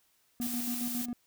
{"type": "tone with tremolo", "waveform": "triangle", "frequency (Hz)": 241.8, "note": "B3", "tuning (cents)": -36, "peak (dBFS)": -30, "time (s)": [0.4, 1.13], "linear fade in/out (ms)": 0, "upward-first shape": "square", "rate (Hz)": 7.3, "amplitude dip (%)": 50}
{"type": "noise", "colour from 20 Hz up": "blue", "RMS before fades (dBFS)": -37, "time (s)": [0.41, 1.06], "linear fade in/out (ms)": 10}
{"effects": ["white hiss -70 dBFS RMS until 1.26 s"]}